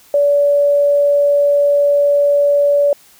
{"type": "tone", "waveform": "sine", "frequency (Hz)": 574, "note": "D5", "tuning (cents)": -40, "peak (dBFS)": -9, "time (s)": [0.14, 2.93], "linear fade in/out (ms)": 2, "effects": ["white hiss -47 dBFS RMS until 3.19 s"]}